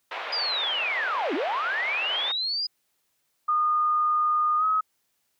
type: band-pass noise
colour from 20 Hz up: pink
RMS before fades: -34 dBFS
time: 0.11-2.32 s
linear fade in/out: 5 ms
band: 590 to 3100 Hz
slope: 24 dB/octave
type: linear two-way sweep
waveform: sine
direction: down then up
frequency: 4978 to 253.2 to 4978 Hz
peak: -25 dBFS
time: 0.32-2.67 s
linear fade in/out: 10 ms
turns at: 1.34 s
type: tone with pitch glide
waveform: sine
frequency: 1224 to 1274.5 Hz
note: D#6 to D#6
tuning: -29 to +41 cents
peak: -20 dBFS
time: 3.48-4.81 s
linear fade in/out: 10 ms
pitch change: +70 cents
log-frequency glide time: 4.58-4.64 s
effects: white hiss -73 dBFS RMS until 5.39 s + high-pass 60 Hz 12 dB/octave

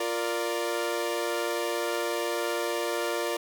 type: chord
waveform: sawtooth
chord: Bb major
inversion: second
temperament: equal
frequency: 349.2 / 466.2 / 587.3 Hz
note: F4 / Bb4 / D5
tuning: 0 / 0 / 0 cents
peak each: -28 dBFS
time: 0-3.37 s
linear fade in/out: 5 ms
effects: none

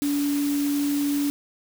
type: tone in noise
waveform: sine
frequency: 287 Hz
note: D4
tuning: 40 cents flat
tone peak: -21 dBFS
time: 0.02-1.3 s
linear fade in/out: 0 ms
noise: white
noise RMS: -35 dBFS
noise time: 0.02-1.3 s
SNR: +11 dB
effects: none

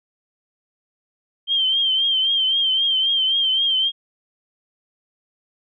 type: tone with vibrato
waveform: sine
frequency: 3151 Hz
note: G7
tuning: 8 cents sharp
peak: -16 dBFS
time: 1.47-3.92 s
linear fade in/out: 50 ms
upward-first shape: triangle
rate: 3.8 Hz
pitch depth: 67 cents each way
effects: none

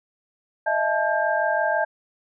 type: tone cluster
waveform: sine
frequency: 621 / 667 / 869 / 1596 Hz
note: D#5 / E5 / A5 / G6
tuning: -3 / +20 / -22 / +31 cents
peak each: -25 dBFS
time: 0.66-1.85 s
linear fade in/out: 10 ms
effects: none

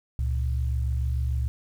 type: tone pair together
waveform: sine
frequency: 69.62 / 116.54 Hz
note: C#2 / A#2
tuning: +8 / 0 cents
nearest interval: major sixth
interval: 892 cents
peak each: -24 / -30 dBFS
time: 0.19-1.48 s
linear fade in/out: 0 ms
effects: 9-bit

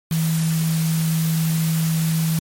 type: tone in noise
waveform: sine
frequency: 161.2 Hz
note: E3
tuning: 38 cents flat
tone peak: -17 dBFS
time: 0.11-2.39 s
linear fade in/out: 2 ms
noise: white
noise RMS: -30 dBFS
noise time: 0.11-2.39 s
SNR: +10 dB
effects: MP3 64 kbps

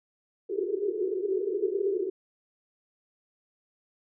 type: band-pass noise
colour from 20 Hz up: pink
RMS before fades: -29 dBFS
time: 0.49-2.1 s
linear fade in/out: 10 ms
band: 360 to 430 Hz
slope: 96 dB/octave
effects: none

